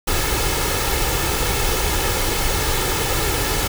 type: noise with comb filter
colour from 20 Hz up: pink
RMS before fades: -20 dBFS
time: 0.07-3.68 s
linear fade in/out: 10 ms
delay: 2.3 ms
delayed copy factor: +0.55
effects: none